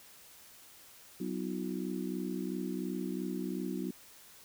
harmonic tone with a mistuned harmonic, 62.9 Hz, B1, 32 cents sharp, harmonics 3 / 4 / 5 / 6, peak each -38 / -39 / -40 / -41 dBFS, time 1.2-3.91 s, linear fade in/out 5 ms, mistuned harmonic 6, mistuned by -86 cents, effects white hiss -56 dBFS RMS until 4.44 s

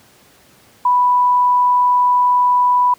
sine tone, 987.8 Hz, B5, in tune, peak -10 dBFS, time 0.85-2.94 s, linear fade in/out 5 ms, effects pink hiss -49 dBFS RMS until 2.98 s + high-pass 100 Hz 12 dB/octave

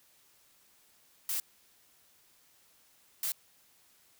blue noise bursts at uneven times, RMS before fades -33 dBFS, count 2, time 1.29-1.4 / 3.23-3.32 s, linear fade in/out 2 ms, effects white hiss -65 dBFS RMS until 4.19 s

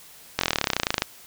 slowing click train, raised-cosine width 0.2 ms, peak -3 dBFS, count 22, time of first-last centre 0.39-1.021 s, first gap 22 ms, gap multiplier 1.03, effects white hiss -48 dBFS RMS until 1.26 s

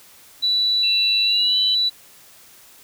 sine tone, 3951 Hz, B7, in tune, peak -16 dBFS, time 0.42-1.9 s, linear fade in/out 20 ms
sine tone with pitch glide, 2700 to 3031 Hz, E7 to F#7, +41 to +41 cents, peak -23 dBFS, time 0.83-1.75 s, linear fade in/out 5 ms, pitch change +200 cents, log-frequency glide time 1.24-1.58 s
effects white hiss -48 dBFS RMS until 2.83 s

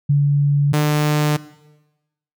sine / sawtooth tone pair in turn, 143.4 / 150.02 Hz, D3 / D3, -41 / +37 cents, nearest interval minor second, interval 78 cents, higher second, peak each -11 dBFS, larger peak neither, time 0.09-0.73 / 0.73-1.37 s, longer neither, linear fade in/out 10 ms, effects noise-tail reverb RT60 1.0 s tail -18 dB re dry

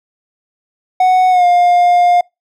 triangle tone with pitch glide, 740 to 707.4 Hz, F#5 to F5, 0 to +22 cents, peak -5 dBFS, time 1-2.21 s, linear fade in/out 5 ms, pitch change -78 cents, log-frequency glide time 1.3-1.45 s, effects noise-tail reverb RT60 0.2 s tail -26 dB re dry

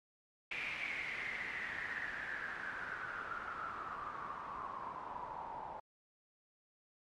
white noise with low-pass filter sweep, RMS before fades -43 dBFS, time 0.51-5.8 s, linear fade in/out 5 ms, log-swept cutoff 2400 to 870 Hz, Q 7.9, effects MP3 64 kbps

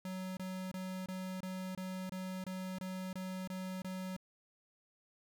square tone bursts, 186.4 Hz, F#3, 13 cents sharp, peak -40 dBFS, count 12, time 0.05-4.165 s, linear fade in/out 2 ms, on 320 ms, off 25 ms, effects 12-bit

